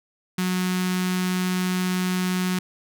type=tone with notch filter; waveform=sawtooth; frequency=183 Hz; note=F#3; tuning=19 cents flat; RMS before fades=-24 dBFS; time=0.38-2.59 s; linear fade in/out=5 ms; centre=560 Hz; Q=0.56; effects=none